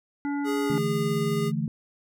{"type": "harmonic tone", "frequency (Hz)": 285.3, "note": "C#4", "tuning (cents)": 50, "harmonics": [1, 3, 5, 7], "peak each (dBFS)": [-26, -36, -40, -43], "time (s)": [0.25, 0.78], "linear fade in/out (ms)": 0}
{"type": "tone with pitch glide", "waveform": "square", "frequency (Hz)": [415.3, 407.9], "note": ["G#4", "G#4"], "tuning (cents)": [0, -31], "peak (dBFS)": -28, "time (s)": [0.44, 1.52], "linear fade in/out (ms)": 50, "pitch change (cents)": -31, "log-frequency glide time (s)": [0.63, 0.76]}
{"type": "chord", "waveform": "sine", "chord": "D suspended second", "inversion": "none", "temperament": "equal with one note detuned", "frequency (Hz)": [145.65, 164.81, 220], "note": ["D3", "E3", "A3"], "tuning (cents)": [-14, 0, 0], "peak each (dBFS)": -29, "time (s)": [0.7, 1.68], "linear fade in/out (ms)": 2}
{"effects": []}